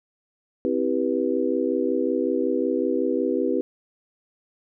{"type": "chord", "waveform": "sine", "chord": "C major seventh", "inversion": "none", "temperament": "just", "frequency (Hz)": [261.6, 327, 392.4, 490.5], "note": ["C4", "E4", "G4", "B4"], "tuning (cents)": [0, -14, 2, -12], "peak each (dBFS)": -26, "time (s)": [0.65, 3.61], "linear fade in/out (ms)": 0, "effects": []}